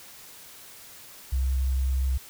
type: tone with vibrato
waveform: sine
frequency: 65.41 Hz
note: C2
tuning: in tune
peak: -22 dBFS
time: 1.32-2.18 s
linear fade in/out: 10 ms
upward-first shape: square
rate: 11 Hz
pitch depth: 8 cents each way
effects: white hiss -47 dBFS RMS until 2.29 s